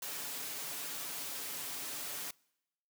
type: noise with comb filter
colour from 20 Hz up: white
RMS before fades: -41 dBFS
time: 0.02-2.31 s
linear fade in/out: 5 ms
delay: 7 ms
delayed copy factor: +0.55
effects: noise-tail reverb RT60 0.9 s tail -26 dB re dry + high-pass 150 Hz 12 dB/octave